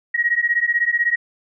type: beating tone pair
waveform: sine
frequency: 1888 / 1904 Hz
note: A#6 / A#6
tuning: +22 / +36 cents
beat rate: 16 Hz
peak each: -19 dBFS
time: 0.14-1.16 s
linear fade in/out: 10 ms
effects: none